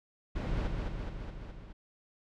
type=noise with echo; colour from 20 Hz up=brown; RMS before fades=-33 dBFS; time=0.35-0.68 s; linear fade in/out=10 ms; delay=210 ms; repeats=5; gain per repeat=-3 dB; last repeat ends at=1.73 s; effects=low-pass 4000 Hz 12 dB/octave